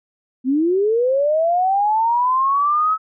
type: linear sweep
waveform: sine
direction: up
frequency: 246.9 to 1297 Hz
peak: -14 dBFS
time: 0.44-2.98 s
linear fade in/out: 50 ms
effects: none